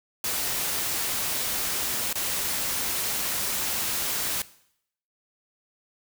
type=noise with dropouts; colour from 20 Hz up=white; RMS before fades=-28 dBFS; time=0.24-4.42 s; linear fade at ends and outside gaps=2 ms; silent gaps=2.129-2.154 s; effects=noise-tail reverb RT60 0.7 s tail -18 dB re dry